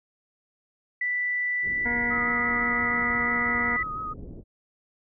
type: tone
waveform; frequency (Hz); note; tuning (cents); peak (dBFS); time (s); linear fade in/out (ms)
sine; 1975.5; B6; 0; -24; 1.01-3.83; 5
type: low-pass noise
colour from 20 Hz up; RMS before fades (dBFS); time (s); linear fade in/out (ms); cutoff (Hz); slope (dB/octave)
pink; -41; 1.62-4.44; 50; 440; 24
type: harmonic tone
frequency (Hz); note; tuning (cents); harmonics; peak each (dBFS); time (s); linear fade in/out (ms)
238.8; A#3; +42; 1 / 2 / 3 / 4 / 6 / 7 / 8 / 9; -32 / -37 / -38 / -37 / -39 / -42 / -38 / -41; 1.85-3.77; 10
type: tone with vibrato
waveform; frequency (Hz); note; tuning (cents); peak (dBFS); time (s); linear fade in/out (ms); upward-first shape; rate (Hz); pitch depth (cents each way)
sine; 1258; D#6; +19; -30; 2.1-4.14; 20; sine; 5.9; 27
effects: none